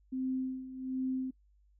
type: tone with tremolo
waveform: sine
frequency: 260 Hz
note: C4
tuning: 11 cents flat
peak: -30 dBFS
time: 0.12-1.31 s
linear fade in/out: 10 ms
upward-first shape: sine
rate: 1.3 Hz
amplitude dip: 75%
effects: noise-tail reverb RT60 0.1 s tail -23 dB re dry + added 50 Hz sine -63 dBFS peak until 1.79 s